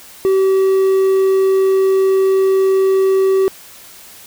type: tone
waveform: triangle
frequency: 383.7 Hz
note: G4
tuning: 37 cents flat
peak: -8 dBFS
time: 0.25-3.48 s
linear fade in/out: 0 ms
effects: white hiss -39 dBFS RMS until 4.26 s